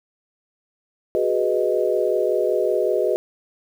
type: chord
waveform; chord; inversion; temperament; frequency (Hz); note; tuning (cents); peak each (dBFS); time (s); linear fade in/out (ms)
sine; G# minor seventh; third; equal; 370 / 415.3 / 493.9 / 622.3; F#4 / G#4 / B4 / D#5; 0 / 0 / 0 / 0; -23; 1.15-3.16; 0
effects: 8-bit